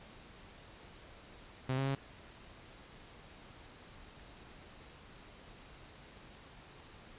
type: tone with pitch steps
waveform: sawtooth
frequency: 130.3 / 135.2 / 136.7 Hz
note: C3 / C#3 / C#3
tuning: -7 / -43 / -24 cents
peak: -28 dBFS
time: 1.69-1.951 s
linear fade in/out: 5 ms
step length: 87 ms
effects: pink hiss -55 dBFS RMS until 7.18 s + resampled to 8000 Hz